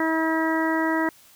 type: harmonic tone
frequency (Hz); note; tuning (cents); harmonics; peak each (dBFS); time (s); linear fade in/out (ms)
321.4; E4; -44; 1 / 2 / 3 / 4 / 5 / 6; -23 / -29 / -28 / -33 / -31 / -29; 0-1.09; 2
effects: white hiss -53 dBFS RMS until 1.35 s